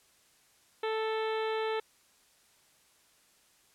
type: harmonic tone with a mistuned harmonic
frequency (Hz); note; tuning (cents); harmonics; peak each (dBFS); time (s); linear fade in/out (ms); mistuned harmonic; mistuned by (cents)
440; A4; 0; 1 / 2 / 3 / 4 / 5 / 6 / 7 / 8 / 9; -31 / -37 / -41 / -43 / -45 / -47 / -48 / -49 / -50; 0.83-1.8; 5; 7; +30
effects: white hiss -65 dBFS RMS until 3.74 s + low-pass 11000 Hz 12 dB/octave